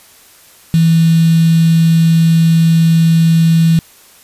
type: tone with quantisation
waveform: sine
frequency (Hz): 164.1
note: E3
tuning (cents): -8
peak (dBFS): -6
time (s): 0.74-3.79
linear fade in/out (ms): 0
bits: 4
effects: white hiss -43 dBFS RMS until 4.23 s + resampled to 32000 Hz